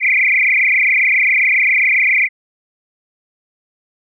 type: tone with frequency modulation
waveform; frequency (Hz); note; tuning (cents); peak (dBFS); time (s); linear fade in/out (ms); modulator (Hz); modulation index
sine; 2214; C#7; -3; -10; 0-2.29; 50; 27.4; 7.7
effects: none